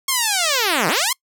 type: linear two-way sweep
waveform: 5% pulse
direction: down then up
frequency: 1099 to 146.83 to 1099 Hz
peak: -5 dBFS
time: 0.08-1.13 s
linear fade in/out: 5 ms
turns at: 0.88 s
effects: noise-tail reverb RT60 0.1 s tail -26 dB re dry